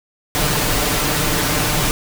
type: noise with comb filter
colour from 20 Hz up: pink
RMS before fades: -18 dBFS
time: 0.35-1.91 s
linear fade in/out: 0 ms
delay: 6.7 ms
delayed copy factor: +0.55
effects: none